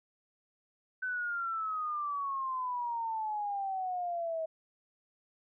sine exponential sweep, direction down, 1523 to 637 Hz, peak -32 dBFS, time 1.02-4.46 s, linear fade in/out 10 ms, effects none

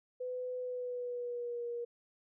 sine tone with pitch glide, 502 to 475.2 Hz, B4 to A#4, +28 to +33 cents, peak -36 dBFS, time 0.2-1.85 s, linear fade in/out 10 ms, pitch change -95 cents, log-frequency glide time 0.59-1.65 s, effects none

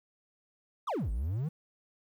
triangle exponential two-way sweep, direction down then up, 1334 to 49 to 169.4 Hz, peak -28 dBFS, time 0.87-1.49 s, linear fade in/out 10 ms, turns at 1.11 s, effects 11-bit

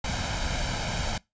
pink noise with comb filter, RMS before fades -29 dBFS, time 0.04-1.18 s, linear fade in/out 5 ms, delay 1.3 ms, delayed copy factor +0.65, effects noise-tail reverb RT60 0.2 s tail -23 dB re dry + resampled to 16000 Hz

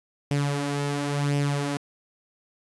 sawtooth tone with flanger, 143.2 Hz, D3, 43 cents flat, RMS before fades -26 dBFS, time 0.31-1.77 s, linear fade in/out 0 ms, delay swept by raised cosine 0.36 to 4.76 ms, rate 0.95 Hz, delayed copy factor +0.55, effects resampled to 24000 Hz + 10-bit

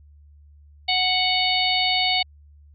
harmonic tone, 740 Hz, F#5, in tune, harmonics 1 / 3 / 4 / 5 / 6, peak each -25 / -25 / -25 / -25 / -25 dBFS, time 0.88-2.23 s, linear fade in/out 10 ms, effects added 73 Hz sine -47 dBFS peak until 2.74 s

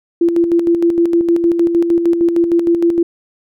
sine tone with tremolo, 340 Hz, F4, 46 cents flat, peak -8 dBFS, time 0.21-3.03 s, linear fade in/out 5 ms, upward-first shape square, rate 6.5 Hz, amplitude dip 50%, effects none

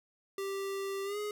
square tone with pitch glide, 392 to 417.7 Hz, G4 to G#4, 0 to +10 cents, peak -35 dBFS, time 0.38-1.31 s, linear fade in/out 2 ms, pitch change +110 cents, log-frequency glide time 1.04-1.18 s, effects 12-bit

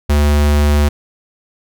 square tone, 73.42 Hz, D2, in tune, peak -10 dBFS, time 0.09-0.89 s, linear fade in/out 10 ms, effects none

